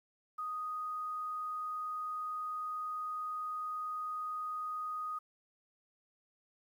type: tone with quantisation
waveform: sine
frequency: 1244.5 Hz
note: D#6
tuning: in tune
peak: -36 dBFS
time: 0.38-5.19 s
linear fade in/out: 10 ms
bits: 11
effects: none